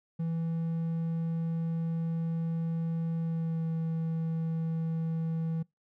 triangle tone with pitch glide, 164.81 to 162.82 Hz, E3 to E3, 0 to -21 cents, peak -27 dBFS, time 0.19-5.63 s, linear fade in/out 10 ms, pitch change -21 cents, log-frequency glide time 3.19-3.66 s, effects noise-tail reverb RT60 0.2 s tail -25 dB re dry

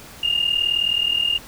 sine tone pair together, 2807 / 2846 Hz, F7 / F7, +8 / +32 cents, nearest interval unison, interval 24 cents, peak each -20 dBFS, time 0.23-1.38 s, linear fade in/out 5 ms, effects tanh soft clip ceiling -10 dBFS + pink hiss -41 dBFS RMS until 1.47 s

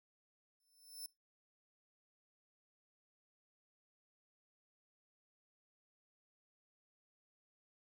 15% pulse tone with exponential growth, 5300 Hz, E8, 9 cents sharp, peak -37 dBFS, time 0.6-1.06 s, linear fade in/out 2 ms, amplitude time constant 98 ms, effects noise-tail reverb RT60 0.2 s tail -20 dB re dry

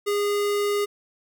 square tone, 409.7 Hz, G#4, 24 cents flat, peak -22 dBFS, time 0.06-0.86 s, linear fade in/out 20 ms, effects none

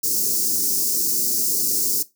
white band-stop noise, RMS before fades -21 dBFS, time 0.03-2.03 s, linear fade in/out 10 ms, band 430 to 4900 Hz, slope 48 dB/octave, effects noise-tail reverb RT60 0.2 s tail -17 dB re dry + high-pass 200 Hz 12 dB/octave

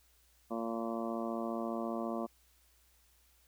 harmonic tone, 114.7 Hz, A#2, 28 cents flat, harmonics 2 / 3 / 4 / 5 / 6 / 7 / 8 / 9 / 10, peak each -38 / -41 / -46 / -42 / -42 / -54 / -51 / -47 / -47 dBFS, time 0.5-2.27 s, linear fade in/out 20 ms, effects added 60 Hz sine -69 dBFS peak until 3.47 s + white hiss -69 dBFS RMS until 3.47 s

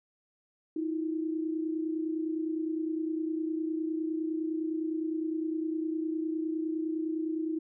sine tone pair together, 316.6 / 346.4 Hz, D#4 / F4, +30 / -14 cents, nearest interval major second, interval 156 cents, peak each -30 / -37 dBFS, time 0.76-7.59 s, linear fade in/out 5 ms, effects none

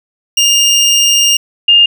25% pulse / sine tone pair in turn, 2819 / 2819 Hz, F7 / F7, +16 / +16 cents, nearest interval unison, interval 0 cents, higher neither, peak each -3 dBFS, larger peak neither, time 0.37-1.37 / 1.68-1.86 s, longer first, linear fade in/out 5 ms, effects none

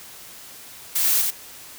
blue noise with echo, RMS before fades -21 dBFS, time 0.95-1.22 s, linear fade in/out 10 ms, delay 88 ms, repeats 1, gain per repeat -2 dB, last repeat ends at 1.308 s, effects white hiss -42 dBFS RMS until 1.78 s

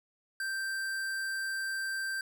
sine tone with hard clipping, 1568 Hz, G6, in tune, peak -34 dBFS, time 0.4-2.21 s, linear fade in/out 2 ms, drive 16 dB, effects none

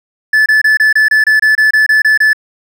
triangle tone bursts, 1737 Hz, A6, 23 cents flat, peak -4 dBFS, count 13, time 0.33-2.332 s, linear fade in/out 5 ms, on 130 ms, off 26 ms, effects none

